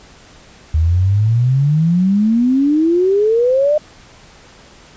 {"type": "exponential sweep", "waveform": "sine", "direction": "up", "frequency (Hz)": [76.5, 614], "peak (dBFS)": -10, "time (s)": [0.74, 3.78], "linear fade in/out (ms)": 5, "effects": ["pink hiss -43 dBFS RMS until 4.96 s", "resampled to 16000 Hz"]}